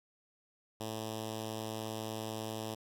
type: tone with notch filter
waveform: 5% pulse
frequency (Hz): 110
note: A2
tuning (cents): 0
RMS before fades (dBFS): -40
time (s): 0.8-2.75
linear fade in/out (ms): 10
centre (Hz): 1400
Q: 0.91
effects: AAC 64 kbps